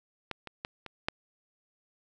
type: clicks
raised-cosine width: 0.3 ms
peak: -18 / -25 / -18 / -25 / -12 dBFS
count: 5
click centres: 0.313 / 0.473 / 0.649 / 0.863 / 1.085 s
effects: none